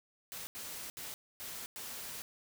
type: noise bursts at uneven times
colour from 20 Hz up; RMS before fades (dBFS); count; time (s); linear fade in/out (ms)
white; -44; 5; 0.32-0.47 / 0.55-0.9 / 0.97-1.14 / 1.4-1.66 / 1.76-2.22; 0
effects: none